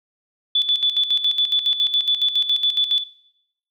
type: tone with tremolo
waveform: sine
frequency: 3467 Hz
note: A7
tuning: 26 cents flat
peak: -14 dBFS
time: 0.55-3.04 s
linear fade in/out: 5 ms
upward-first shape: square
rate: 7.2 Hz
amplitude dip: 65%
effects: noise-tail reverb RT60 0.8 s tail -21 dB re dry